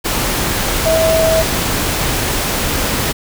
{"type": "tone in noise", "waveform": "sine", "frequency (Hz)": 647, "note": "E5", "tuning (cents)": -32, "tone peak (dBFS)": -11, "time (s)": [0.85, 1.43], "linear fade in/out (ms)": 20, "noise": "pink", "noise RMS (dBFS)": -17, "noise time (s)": [0.04, 3.13], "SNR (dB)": 3, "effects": []}